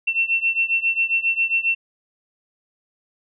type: beating tone pair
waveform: sine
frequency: 2700 / 2707.4 Hz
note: E7 / E7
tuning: +41 / +46 cents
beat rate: 7.4 Hz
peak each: -20 / -22 dBFS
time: 0.07-1.75 s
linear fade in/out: 10 ms
effects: none

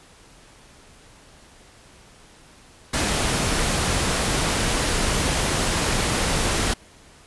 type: noise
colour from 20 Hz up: pink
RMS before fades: -22 dBFS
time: 2.93-6.74 s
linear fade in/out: 10 ms
effects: pink hiss -50 dBFS RMS until 7.26 s + resampled to 24000 Hz

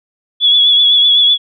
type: tone with vibrato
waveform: sine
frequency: 3396 Hz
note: G#7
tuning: 38 cents sharp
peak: -6 dBFS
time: 0.4-1.38 s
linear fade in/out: 50 ms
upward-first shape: sine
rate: 7.9 Hz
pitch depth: 34 cents each way
effects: none

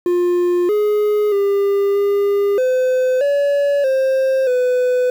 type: tone with pitch steps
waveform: triangle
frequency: 353.4 / 419 / 400.1 / 403.5 / 511 / 569 / 529 / 500 Hz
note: F4 / G#4 / G4 / G#4 / C5 / C#5 / C5 / B4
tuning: +21 / +15 / +35 / -50 / -41 / +45 / +19 / +21 cents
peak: -11 dBFS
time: 0.06-5.1 s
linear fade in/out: 2 ms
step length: 630 ms
effects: 7-bit

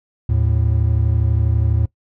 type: tone pair together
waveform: triangle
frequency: 77.78 / 110 Hz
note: D#2 / A2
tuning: 0 / 0 cents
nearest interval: tritone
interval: 600 cents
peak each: -15 dBFS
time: 0.29-1.86 s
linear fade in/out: 5 ms
effects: noise-tail reverb RT60 0.1 s tail -19 dB re dry

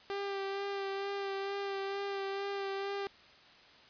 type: tone with vibrato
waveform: sawtooth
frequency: 395.2 Hz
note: G4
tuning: 14 cents sharp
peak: -31 dBFS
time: 0.1-3.07 s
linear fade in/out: 0 ms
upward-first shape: sine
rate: 2.2 Hz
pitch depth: 20 cents each way
effects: white hiss -58 dBFS RMS until 3.89 s + resampled to 11025 Hz

